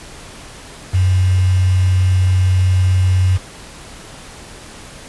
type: tone with quantisation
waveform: sine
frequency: 92.5 Hz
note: F#2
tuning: in tune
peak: -10 dBFS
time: 0.93-3.38 s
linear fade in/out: 20 ms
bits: 5
effects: pink hiss -36 dBFS RMS until 5.08 s + resampled to 24000 Hz